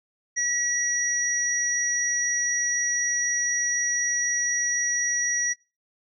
sine tone pair together, 1930 / 5783 Hz, B6 / F#8, -40 / -41 cents, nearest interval octave + perfect fifth, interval 1899 cents, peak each -27 / -23 dBFS, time 0.36-5.54 s, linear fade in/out 20 ms, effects noise-tail reverb RT60 0.3 s tail -23 dB re dry

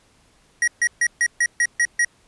square tone bursts, 1900 Hz, A#6, 33 cents sharp, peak -16 dBFS, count 8, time 0.62-2.048 s, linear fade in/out 2 ms, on 56 ms, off 140 ms, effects pink hiss -58 dBFS RMS until 2.27 s + resampled to 24000 Hz

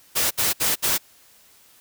white noise bursts, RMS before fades -21 dBFS, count 4, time 0.15-0.982 s, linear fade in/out 20 ms, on 160 ms, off 64 ms, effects white hiss -54 dBFS RMS until 1.8 s

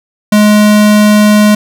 square tone, 210 Hz, G#3, 19 cents sharp, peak -4 dBFS, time 0.32-1.55 s, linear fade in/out 5 ms, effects none

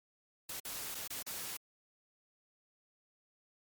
white noise with dropouts, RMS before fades -42 dBFS, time 0.49-1.57 s, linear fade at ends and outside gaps 5 ms, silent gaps 0.6-0.649 / 0.947-0.951 / 1.077-1.102 / 1.227-1.264 s, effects MP3 96 kbps

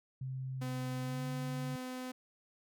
sine tone with pitch glide, 131 to 141.22 Hz, C3 to C#3, +2 to +33 cents, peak -37 dBFS, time 0.21-1.76 s, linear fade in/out 5 ms, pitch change +131 cents, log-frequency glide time 1.02-1.25 s
sawtooth tone, 254.6 Hz, C4, 47 cents flat, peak -36 dBFS, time 0.61-2.12 s, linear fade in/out 10 ms
effects none

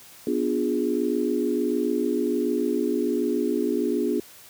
sine chord, B diminished seventh, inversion none, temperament equal with one note detuned, 246.9 / 293.7 / 353.9 / 415.3 Hz, B3 / D4 / F4 / Ab4, 0 / 0 / +23 / 0 cents, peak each -27 dBFS, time 0.27-4.2 s, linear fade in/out 2 ms, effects white hiss -48 dBFS RMS until 4.49 s + high-pass 60 Hz 12 dB/octave

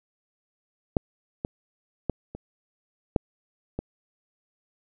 clicks, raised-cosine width 2 ms, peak -7 / -15 / -11 / -23 / -6 / -16 dBFS, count 6, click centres 0.968 / 1.449 / 2.097 / 2.35 / 3.162 / 3.79 s, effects none

